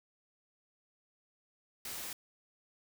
white noise, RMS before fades -42 dBFS, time 1.85-2.13 s, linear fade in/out 2 ms, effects none

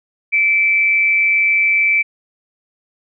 sine tone with amplitude modulation, 2321 Hz, D7, 21 cents flat, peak -9 dBFS, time 0.32-2.03 s, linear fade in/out 20 ms, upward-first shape sine, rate 193 Hz, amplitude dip 45%, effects none

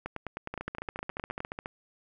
two click trains, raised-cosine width 0.5 ms, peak -20 / -21 dBFS, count 14 / 17, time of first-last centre 0.06-1.404 / 0.54-1.659 s, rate 9.67 / 14.3 Hz, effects none

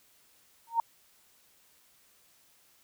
sine tone with exponential growth, 922 Hz, A#5, 19 cents flat, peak -19 dBFS, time 0.67-0.8 s, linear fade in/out 2 ms, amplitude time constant 27 ms, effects white hiss -64 dBFS RMS until 2.83 s

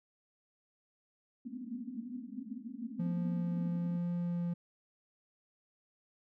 pink band-pass noise, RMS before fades -43 dBFS, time 1.45-3.98 s, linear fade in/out 5 ms, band 220 to 260 Hz, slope 96 dB/octave
triangle tone with vibrato, 173.4 Hz, F3, 12 cents flat, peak -30 dBFS, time 2.99-4.54 s, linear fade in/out 10 ms, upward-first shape triangle, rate 1.1 Hz, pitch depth 9 cents each way
effects none

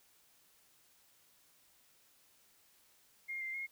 sine tone with pitch steps, 2128 / 2092 / 2149 Hz, C7 / C7 / C7, +29 / -1 / +46 cents, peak -38 dBFS, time 3.28-3.67 s, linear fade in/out 20 ms, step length 130 ms, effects white hiss -68 dBFS RMS until 3.71 s

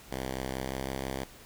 5% pulse tone with pitch glide, 65.41 to 66.44 Hz, C2 to C2, 0 to +27 cents, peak -22 dBFS, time 0.11-1.24 s, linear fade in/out 5 ms, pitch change +27 cents, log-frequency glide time 0.55-0.83 s, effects pink hiss -52 dBFS RMS until 1.45 s

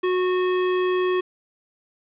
square tone, 366.1 Hz, F#4, 18 cents flat, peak -20 dBFS, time 0.03-1.21 s, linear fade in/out 10 ms, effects resampled to 8000 Hz + 8-bit

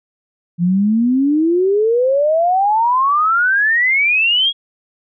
sine exponential sweep, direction up, 168.4 to 3346 Hz, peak -11 dBFS, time 0.58-4.53 s, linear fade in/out 50 ms, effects none

